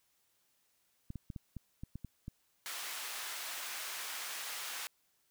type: clicks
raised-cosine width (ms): 5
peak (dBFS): -30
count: 9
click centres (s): 1.104 / 1.157 / 1.302 / 1.362 / 1.567 / 1.835 / 1.956 / 2.047 / 2.281
type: high-pass noise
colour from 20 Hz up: pink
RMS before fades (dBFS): -42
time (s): 2.66-4.87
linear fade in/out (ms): 0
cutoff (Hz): 1200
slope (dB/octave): 12
effects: white hiss -75 dBFS RMS until 5.3 s